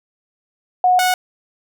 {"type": "tone pair in turn", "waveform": ["sine", "sawtooth"], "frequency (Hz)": [730, 733.8], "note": ["F#5", "F#5"], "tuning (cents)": [-24, -15], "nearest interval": "unison", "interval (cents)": 9, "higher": "second", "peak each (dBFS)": -10, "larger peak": "neither", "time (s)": [[0.84, 0.99], [0.99, 1.14]], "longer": "neither", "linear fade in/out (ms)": 2, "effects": []}